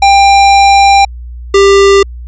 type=tone pair in turn; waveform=square; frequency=794 / 395.9 Hz; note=G5 / G4; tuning=+22 / +17 cents; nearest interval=octave; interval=1205 cents; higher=first; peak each=-3 dBFS; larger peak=neither; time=0.02-1.05 / 1.54-2.03 s; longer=first; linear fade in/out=5 ms; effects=added 60 Hz sine -22 dBFS peak until 2.27 s + resampled to 16000 Hz